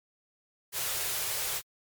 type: band-stop noise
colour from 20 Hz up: white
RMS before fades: -32 dBFS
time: 0.72-1.62 s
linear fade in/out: 50 ms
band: 170 to 360 Hz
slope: 48 dB/octave
effects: MP3 96 kbps